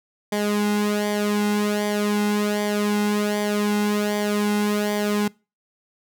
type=tone with flanger; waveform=sawtooth; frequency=207.7 Hz; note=G#3; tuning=in tune; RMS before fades=-22 dBFS; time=0.32-5.28 s; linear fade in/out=5 ms; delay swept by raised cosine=0.74 to 1.74 ms; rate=1.3 Hz; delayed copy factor=-0.7; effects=noise-tail reverb RT60 0.3 s tail -24 dB re dry